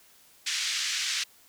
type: band-pass noise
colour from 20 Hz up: white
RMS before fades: -30 dBFS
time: 0.46-1.24 s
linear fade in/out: 10 ms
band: 1700 to 6300 Hz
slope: 24 dB/octave
effects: white hiss -58 dBFS RMS until 1.48 s